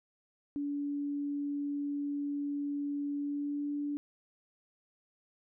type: tone with pitch glide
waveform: sine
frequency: 286.8 to 290 Hz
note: D4 to D4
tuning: -41 to -22 cents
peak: -32 dBFS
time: 0.56-3.97 s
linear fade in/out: 0 ms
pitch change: +19 cents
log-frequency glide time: 3.16-3.72 s
effects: none